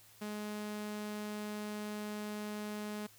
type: tone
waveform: sawtooth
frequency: 210 Hz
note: G#3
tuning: 19 cents sharp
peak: -35 dBFS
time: 0.21-3.07 s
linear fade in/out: 10 ms
effects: added 107 Hz sine -69 dBFS peak until 3.18 s + white hiss -61 dBFS RMS until 3.18 s